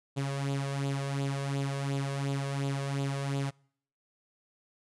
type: tone with flanger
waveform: sawtooth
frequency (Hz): 138.59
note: C#3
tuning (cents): 0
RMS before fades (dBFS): -32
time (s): 0.16-3.51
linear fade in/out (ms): 20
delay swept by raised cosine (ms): 0.26 to 1.86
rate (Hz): 2.8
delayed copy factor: +0.6
effects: noise-tail reverb RT60 0.6 s tail -26 dB re dry + resampled to 24000 Hz